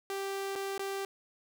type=tone with dropouts; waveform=sawtooth; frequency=392 Hz; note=G4; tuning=in tune; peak=-30 dBFS; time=0.1-1.05 s; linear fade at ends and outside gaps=1 ms; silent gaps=0.554-0.559 / 0.779-0.794 s; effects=none